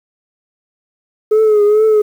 sine tone with vibrato, 425.1 Hz, G#4, 40 cents sharp, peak -5 dBFS, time 1.31-2.02 s, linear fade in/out 10 ms, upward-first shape triangle, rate 2.3 Hz, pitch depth 64 cents each way, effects tanh soft clip ceiling -6 dBFS + 7-bit

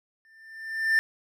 triangle tone with exponential growth, 1787 Hz, A6, 26 cents sharp, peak -15 dBFS, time 0.25-0.99 s, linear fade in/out 0 ms, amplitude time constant 160 ms, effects none

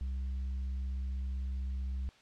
sine tone with tanh clipping, 65.41 Hz, C2, in tune, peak -34 dBFS, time 0.01-2.09 s, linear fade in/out 0 ms, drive 3 dB, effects white hiss -61 dBFS RMS until 2.21 s + low-pass 4000 Hz 12 dB/octave

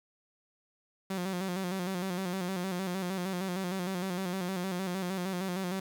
sawtooth tone with vibrato, 184.6 Hz, F#3, 4 cents flat, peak -28 dBFS, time 1.1-5.8 s, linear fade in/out 5 ms, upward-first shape square, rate 6.5 Hz, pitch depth 66 cents each way, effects 9-bit

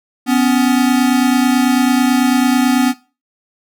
square tone pair together, 250 / 279.1 Hz, B3 / C#4, +21 / +12 cents, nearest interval major second, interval 191 cents, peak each -13 / -16 dBFS, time 0.26-2.94 s, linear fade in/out 50 ms, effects noise-tail reverb RT60 0.3 s tail -17 dB re dry

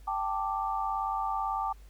sine chord, G suspended second, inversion none, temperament just, 784 / 882 / 1176 Hz, G5 / A5 / D6, 0 / +4 / +2 cents, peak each -33 dBFS, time 0.07-1.73 s, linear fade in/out 10 ms, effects added 50 Hz sine -48 dBFS peak until 1.89 s + pink hiss -63 dBFS RMS until 1.89 s

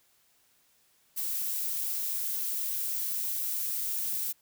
violet noise, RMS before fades -32 dBFS, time 1.16-4.33 s, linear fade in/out 20 ms, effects white hiss -67 dBFS RMS until 4.41 s

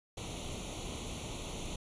pink noise with comb filter, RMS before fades -41 dBFS, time 0.17-1.76 s, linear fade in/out 5 ms, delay 0.3 ms, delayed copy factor +0.85, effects resampled to 22050 Hz

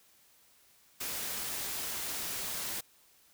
white noise, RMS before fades -37 dBFS, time 1-2.81 s, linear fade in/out 10 ms, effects white hiss -64 dBFS RMS until 3.33 s

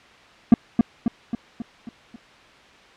triangle tone with echo, 233.1 Hz, A#3, in tune, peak -4 dBFS, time 0.52-0.54 s, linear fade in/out 2 ms, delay 270 ms, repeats 6, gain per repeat -5 dB, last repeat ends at 2.16 s, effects white hiss -49 dBFS RMS until 2.96 s + low-pass 3000 Hz 12 dB/octave

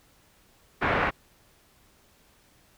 white low-pass noise, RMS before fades -25 dBFS, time 0.81-1.11 s, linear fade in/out 20 ms, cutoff 2000 Hz, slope 24 dB/octave, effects pink hiss -61 dBFS RMS until 2.77 s

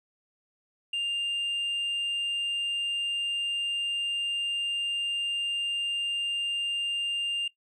sine tone with tanh clipping, 2800 Hz, F7, 4 cents sharp, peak -27 dBFS, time 0.93-7.48 s, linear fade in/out 5 ms, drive 1 dB, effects noise-tail reverb RT60 0.1 s tail -18 dB re dry

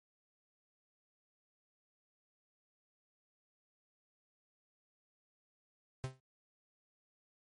45% pulse tone with exponential decay, 130.81 Hz, C3, in tune, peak -33 dBFS, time 6.04-6.2 s, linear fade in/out 0 ms, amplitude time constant 33 ms, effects MP3 48 kbps

